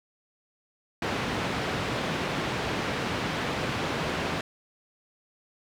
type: band-pass noise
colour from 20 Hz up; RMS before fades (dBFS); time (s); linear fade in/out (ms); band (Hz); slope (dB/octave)
pink; -30; 1.02-4.41; 2; 110 to 3300; 12
effects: none